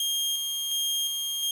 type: tone with tremolo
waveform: sawtooth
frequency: 3225 Hz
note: G7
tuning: 48 cents sharp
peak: -22 dBFS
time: 0-1.51 s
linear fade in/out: 2 ms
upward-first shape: square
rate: 1.4 Hz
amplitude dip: 30%
effects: 8-bit